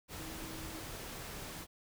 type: tone in noise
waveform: sine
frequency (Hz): 320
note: D#4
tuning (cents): +49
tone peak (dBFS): -49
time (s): 0.16-0.84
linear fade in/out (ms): 50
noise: pink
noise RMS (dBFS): -45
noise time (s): 0.08-1.67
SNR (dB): -7
effects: none